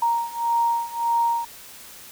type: beating tone pair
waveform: sine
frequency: 932.3 / 934 Hz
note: A#5 / A#5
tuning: 0 / +3 cents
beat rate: 1.7 Hz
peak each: -24 / -22 dBFS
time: 0.02-1.45 s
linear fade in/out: 5 ms
effects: white hiss -43 dBFS RMS until 2.11 s